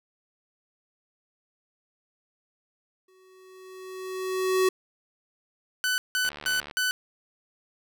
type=tone with exponential growth; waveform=square; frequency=374.5 Hz; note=F#4; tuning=21 cents sharp; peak=-19 dBFS; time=3.08-4.69 s; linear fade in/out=5 ms; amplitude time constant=350 ms
type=tone bursts; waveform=sawtooth; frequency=1500 Hz; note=F#6; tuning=23 cents sharp; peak=-20 dBFS; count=4; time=5.84-6.91 s; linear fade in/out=0 ms; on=140 ms; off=170 ms
type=click train; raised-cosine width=0.3 ms; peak=-23 dBFS; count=35; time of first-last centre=6.25-6.711 s; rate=73.7 Hz
effects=none